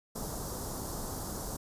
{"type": "band-stop noise", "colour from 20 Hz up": "pink", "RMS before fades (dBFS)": -38, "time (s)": [0.15, 1.57], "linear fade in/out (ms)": 10, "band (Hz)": [1200, 5100], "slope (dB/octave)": 24, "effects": ["resampled to 32000 Hz"]}